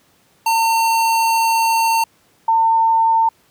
square / sine tone pair in turn, 907 / 902.9 Hz, A#5 / A5, -48 / +44 cents, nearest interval unison, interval 8 cents, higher first, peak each -14 / -11 dBFS, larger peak second, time 0.46-2.04 / 2.48-3.29 s, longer first, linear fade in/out 5 ms, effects pink hiss -56 dBFS RMS until 3.5 s + high-pass 100 Hz 12 dB/octave

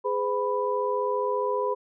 sine tone cluster, 414.1 / 509 / 990 Hz, G#4 / C5 / B5, -5 / -48 / +4 cents, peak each -28 dBFS, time 0.04-1.75 s, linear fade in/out 20 ms, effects none

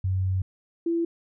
sine tone pair in turn, 94 / 336 Hz, F#2 / E4, +28 / +33 cents, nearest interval octave + minor seventh, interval 2205 cents, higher second, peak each -22 dBFS, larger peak neither, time 0.04-0.42 / 0.86-1.05 s, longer first, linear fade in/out 5 ms, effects none

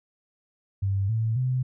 sine tone with pitch steps, 98 / 111.92 / 127.83 Hz, G2 / A2 / C3, 0 / +30 / -40 cents, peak -22 dBFS, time 0.82-1.63 s, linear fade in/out 10 ms, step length 270 ms, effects none

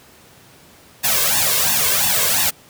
white noise with flanger, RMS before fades -17 dBFS, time 1.03-2.51 s, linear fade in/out 20 ms, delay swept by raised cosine 1.1 to 1.9 ms, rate 2.9 Hz, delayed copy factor +0.9, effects pink hiss -47 dBFS RMS until 2.69 s + high-pass 80 Hz 12 dB/octave

